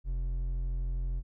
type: tone with hard clipping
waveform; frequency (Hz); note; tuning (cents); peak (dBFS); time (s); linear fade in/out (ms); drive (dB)
triangle; 43.65; F1; 0; -31; 0.04-1.23; 50; 9
effects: none